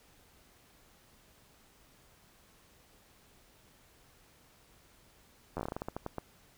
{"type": "slowing click train", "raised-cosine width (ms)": 1, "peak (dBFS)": -22, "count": 14, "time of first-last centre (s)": [5.57, 6.183], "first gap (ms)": 11, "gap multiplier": 1.22, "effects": ["pink hiss -63 dBFS RMS until 6.57 s"]}